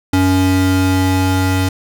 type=tone pair together; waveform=square; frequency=93.57 / 280.4 Hz; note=F#2 / C#4; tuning=+20 / +20 cents; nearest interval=octave + perfect fifth; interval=1900 cents; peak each=-15 dBFS; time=0.13-1.69 s; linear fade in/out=5 ms; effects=none